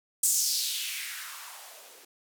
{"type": "noise with band-pass filter sweep", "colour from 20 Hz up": "violet", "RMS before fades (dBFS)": -32, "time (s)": [0.23, 2.05], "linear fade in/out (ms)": 5, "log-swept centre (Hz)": [8100, 360], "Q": 2.6, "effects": []}